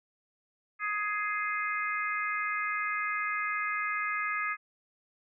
harmonic tone, 417.3 Hz, G#4, 8 cents sharp, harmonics 3 / 4 / 5 / 6, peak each -33 / -35 / -34 / -40 dBFS, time 0.79-4.57 s, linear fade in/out 50 ms, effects none

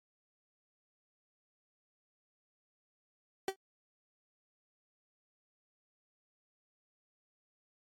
30% pulse tone with exponential decay, 384.8 Hz, G4, 32 cents flat, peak -25 dBFS, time 3.48-3.56 s, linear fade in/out 2 ms, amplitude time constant 16 ms, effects MP3 64 kbps

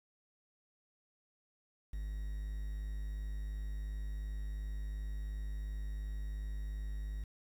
triangle tone with quantisation, 51.4 Hz, G#1, 17 cents flat, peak -35 dBFS, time 1.93-7.24 s, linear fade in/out 5 ms, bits 10, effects none

